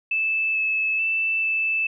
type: tone with pitch steps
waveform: sine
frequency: 2629 / 2604 / 2649 / 2634 Hz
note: E7 / E7 / E7 / E7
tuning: -5 / -22 / +8 / -2 cents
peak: -20 dBFS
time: 0.11-1.87 s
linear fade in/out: 5 ms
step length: 440 ms
effects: none